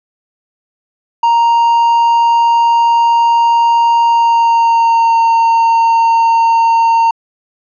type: tone with pitch glide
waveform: triangle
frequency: 932.3 to 916.8 Hz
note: A#5 to A#5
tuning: 0 to -29 cents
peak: -5 dBFS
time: 1.23-7.11 s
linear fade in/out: 5 ms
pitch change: -29 cents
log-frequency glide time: 4.04-5.19 s
effects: resampled to 16000 Hz